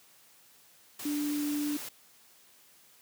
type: tone in noise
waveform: sine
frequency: 293.7 Hz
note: D4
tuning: in tune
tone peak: -29 dBFS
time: 1.05-1.77 s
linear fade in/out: 5 ms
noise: white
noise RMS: -41 dBFS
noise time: 0.99-1.89 s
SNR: +9 dB
effects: white hiss -60 dBFS RMS until 3.01 s + high-pass 100 Hz 12 dB/octave